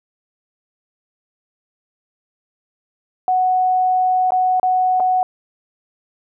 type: tone with dropouts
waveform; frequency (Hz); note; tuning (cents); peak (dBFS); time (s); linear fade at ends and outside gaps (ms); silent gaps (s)
sine; 740; F#5; 0; -13; 3.28-5.23; 1; 4.306-4.32 / 4.598-4.63 / 4.999-5.003
effects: none